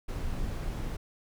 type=noise; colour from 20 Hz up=brown; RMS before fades=-33 dBFS; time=0.08-0.97 s; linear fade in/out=10 ms; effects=none